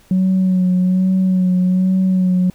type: tone with vibrato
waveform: sine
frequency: 185 Hz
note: F#3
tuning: in tune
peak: -10 dBFS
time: 0.11-2.5 s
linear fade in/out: 2 ms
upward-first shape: sine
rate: 1.2 Hz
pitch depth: 28 cents each way
effects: tanh soft clip ceiling -9 dBFS + pink hiss -51 dBFS RMS until 2.54 s